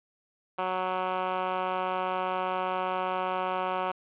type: tone with band-pass filter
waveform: 10% pulse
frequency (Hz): 185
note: F#3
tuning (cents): 0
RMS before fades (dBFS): -30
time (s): 0.58-3.92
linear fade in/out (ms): 10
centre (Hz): 1100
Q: 0.87
effects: resampled to 8000 Hz + 8-bit